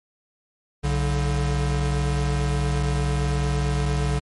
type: tone pair together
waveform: square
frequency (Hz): 62.75 / 143.5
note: B1 / D3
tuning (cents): +28 / -40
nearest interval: octave + major second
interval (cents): 1432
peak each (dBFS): -24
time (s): 0.83-4.2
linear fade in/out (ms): 20
effects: MP3 48 kbps